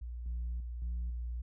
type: tone with level steps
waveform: sine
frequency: 59.5 Hz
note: A#1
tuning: 36 cents sharp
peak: -38 / -32 / -37 / -31 / -34 dBFS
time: 0.01-1.42 s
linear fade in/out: 10 ms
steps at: 0.26 / 0.6 / 0.82 / 1.1 s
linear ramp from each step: 2 ms
effects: tanh soft clip ceiling -32 dBFS

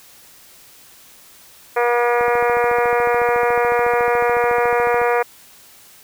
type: harmonic tone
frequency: 240 Hz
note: B3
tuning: 49 cents flat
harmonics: 2 / 3 / 4 / 5 / 6 / 7 / 8 / 9 / 10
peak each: -17 / -21 / -23 / -25 / -27 / -28 / -29 / -30 / -31 dBFS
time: 1.76-5.23 s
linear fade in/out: 10 ms
type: click train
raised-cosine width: 1 ms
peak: -15 dBFS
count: 40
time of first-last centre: 2.21-5.016 s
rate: 13.9 Hz
effects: white hiss -46 dBFS RMS until 6.03 s

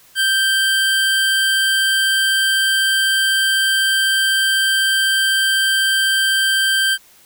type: tone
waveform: 25% pulse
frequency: 1568 Hz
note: G6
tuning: in tune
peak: -10 dBFS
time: 0.15-6.98 s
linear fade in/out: 50 ms
effects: white hiss -49 dBFS RMS until 7.25 s

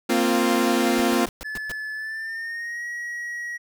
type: chord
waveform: sawtooth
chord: Bb suspended second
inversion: none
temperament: equal with one note detuned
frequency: 230.9 / 261.6 / 349.2 Hz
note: Bb3 / C4 / F4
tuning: -16 / 0 / 0 cents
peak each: -19 dBFS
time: 0.09-1.26 s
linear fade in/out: 10 ms
type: noise bursts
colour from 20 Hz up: pink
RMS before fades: -35 dBFS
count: 6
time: 0.98-1.718 s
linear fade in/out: 0 ms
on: 23 ms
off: 120 ms
type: tone with pitch glide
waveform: triangle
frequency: 1729 to 1907.4 Hz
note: A6 to A#6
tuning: -31 to +39 cents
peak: -27 dBFS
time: 1.44-3.58 s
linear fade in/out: 20 ms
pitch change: +170 cents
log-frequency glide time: 1.94-2.85 s
effects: none

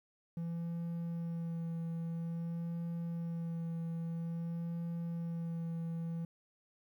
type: tone with vibrato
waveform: triangle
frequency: 167.5 Hz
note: E3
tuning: 28 cents sharp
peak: -34 dBFS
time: 0.37-6.25 s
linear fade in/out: 2 ms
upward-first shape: sine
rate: 0.5 Hz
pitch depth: 16 cents each way
effects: 12-bit

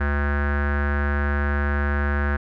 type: tone with low-pass filter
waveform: square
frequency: 72 Hz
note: D2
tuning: 34 cents flat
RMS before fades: -22 dBFS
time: 0-2.37 s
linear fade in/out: 10 ms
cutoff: 1600 Hz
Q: 6.9
effects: none

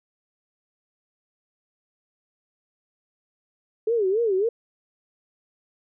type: tone with vibrato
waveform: sine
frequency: 420 Hz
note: G#4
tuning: 19 cents sharp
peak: -19 dBFS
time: 3.87-4.49 s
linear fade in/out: 5 ms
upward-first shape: sine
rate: 3.6 Hz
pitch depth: 210 cents each way
effects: none

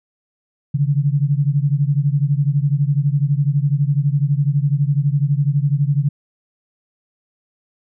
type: beating tone pair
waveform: sine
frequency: 138.59 / 150.59 Hz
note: C#3 / D3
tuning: 0 / +44 cents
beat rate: 12 Hz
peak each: -16 / -18 dBFS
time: 0.74-6.09 s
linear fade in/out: 10 ms
effects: none

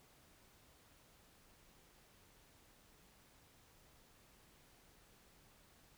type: silence
effects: pink hiss -67 dBFS RMS until 5.97 s

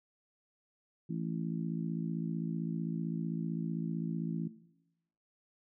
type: harmonic tone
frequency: 55.6 Hz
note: A1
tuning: 19 cents sharp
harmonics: 3 / 4 / 5 / 6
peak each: -36 / -40 / -43 / -44 dBFS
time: 1.09-4.48 s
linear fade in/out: 10 ms
effects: noise-tail reverb RT60 0.9 s tail -17 dB re dry

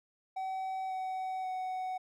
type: tone with pitch steps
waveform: triangle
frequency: 760 / 752.6 / 745.2 Hz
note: F#5 / F#5 / F#5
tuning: +46 / +29 / +12 cents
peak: -32 dBFS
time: 0.36-1.98 s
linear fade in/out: 10 ms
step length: 540 ms
effects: none

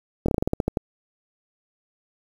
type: slowing click train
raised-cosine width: 2 ms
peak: -8 dBFS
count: 11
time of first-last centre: 0.26-0.772 s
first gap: 24 ms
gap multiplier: 1.16
effects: 7-bit

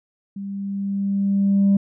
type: tone with level ramp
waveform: sine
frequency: 198.1 Hz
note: G3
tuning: 18 cents sharp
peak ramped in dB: -28 to -10 dBFS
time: 0.36-1.77 s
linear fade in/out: 5 ms
effects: tanh soft clip ceiling -11 dBFS

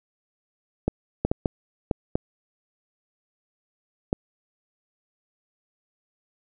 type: clicks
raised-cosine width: 2 ms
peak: -8 dBFS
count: 7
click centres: 0.88 / 1.25 / 1.315 / 1.458 / 1.912 / 2.155 / 4.129 s
effects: none

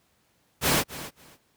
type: noise with echo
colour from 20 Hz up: pink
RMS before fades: -22 dBFS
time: 0.61-0.84 s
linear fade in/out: 50 ms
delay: 270 ms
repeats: 2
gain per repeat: -15 dB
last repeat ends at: 1.38 s
effects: pink hiss -67 dBFS RMS until 1.56 s + high-pass 80 Hz 12 dB/octave

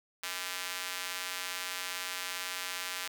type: tone with high-pass filter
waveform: square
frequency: 91.2 Hz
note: F#2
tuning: 24 cents flat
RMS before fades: -38 dBFS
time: 0.23-3.08 s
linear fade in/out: 5 ms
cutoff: 1800 Hz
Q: 0.75
effects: none

